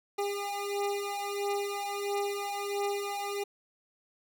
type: beating tone pair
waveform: 25% pulse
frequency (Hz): 403.4 / 404.9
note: G4 / G#4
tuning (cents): +50 / -44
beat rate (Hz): 1.5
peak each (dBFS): -30 / -31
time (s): 0.18-3.44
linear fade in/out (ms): 10
effects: none